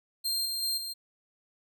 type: tone with level steps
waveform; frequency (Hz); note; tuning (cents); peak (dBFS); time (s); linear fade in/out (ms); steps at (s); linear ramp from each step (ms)
sawtooth; 4186; C8; 0; -25 / -28 / -25 / -32; 0.24-0.94; 20; 0.45 / 0.62 / 0.77; 10
effects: none